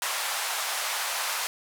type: band-pass noise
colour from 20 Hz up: pink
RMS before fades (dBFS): -30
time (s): 0.02-1.47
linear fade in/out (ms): 0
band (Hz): 740 to 14000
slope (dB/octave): 24
effects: none